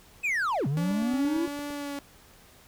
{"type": "linear two-way sweep", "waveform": "triangle", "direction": "down then up", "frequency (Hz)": [2600, 130.81, 345.4], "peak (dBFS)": -23, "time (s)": [0.23, 1.47], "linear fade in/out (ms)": 20, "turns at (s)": 0.67}
{"type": "tone with vibrato", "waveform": "sawtooth", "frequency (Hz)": 285.9, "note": "D4", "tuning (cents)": -46, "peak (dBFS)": -29, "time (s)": [0.77, 1.99], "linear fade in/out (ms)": 0, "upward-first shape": "sine", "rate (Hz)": 1.4, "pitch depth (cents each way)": 21}
{"type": "click train", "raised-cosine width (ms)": 2, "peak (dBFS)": -31, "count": 8, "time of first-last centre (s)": [0.91, 1.705], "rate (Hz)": 8.81}
{"effects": ["pink hiss -55 dBFS RMS until 2.67 s"]}